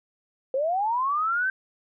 sine linear sweep, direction up, 509 to 1568 Hz, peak -22 dBFS, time 0.54-1.5 s, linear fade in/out 2 ms, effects none

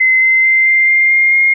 sine tone with pitch steps, 2054 / 2067 / 2080 / 2094 / 2107 / 2120 / 2134 Hz, C7 / C7 / C7 / C7 / C7 / C7 / C7, -33 / -22 / -11 / +1 / +12 / +22 / +34 cents, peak -7 dBFS, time 0-1.54 s, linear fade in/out 10 ms, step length 220 ms, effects none

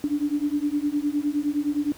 sine beating tone pair, 288 / 297.7 Hz, D4 / D4, -34 / +24 cents, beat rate 9.7 Hz, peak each -25 dBFS, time 0.04-1.92 s, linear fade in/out 0 ms, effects pink hiss -47 dBFS RMS until 1.97 s + high-pass 60 Hz 12 dB/octave

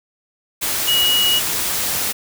sine tone in noise, 2906 Hz, F#7, 32 cents flat, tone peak -14 dBFS, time 0.87-1.4 s, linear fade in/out 20 ms, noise white, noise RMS -21 dBFS, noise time 0.61-2.13 s, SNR +4 dB, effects none

